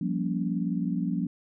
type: chord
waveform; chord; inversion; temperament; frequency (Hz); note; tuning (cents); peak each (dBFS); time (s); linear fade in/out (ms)
sine; G half-diminished seventh; third; just; 176.4 / 196 / 235.2 / 282.2; F3 / G3 / Bb3 / Db4; +18 / 0 / +16 / +31; -29 / -32 / -32 / -33; 0.01-1.27; 5
effects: none